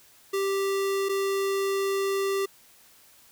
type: tone pair in turn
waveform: square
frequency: 392 / 392 Hz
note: G4 / G4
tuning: 0 / 0 cents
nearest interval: unison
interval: 0 cents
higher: neither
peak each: -25 dBFS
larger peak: neither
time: 0.33-1.09 / 1.09-2.46 s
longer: second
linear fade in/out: 10 ms
effects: white hiss -56 dBFS RMS until 3.31 s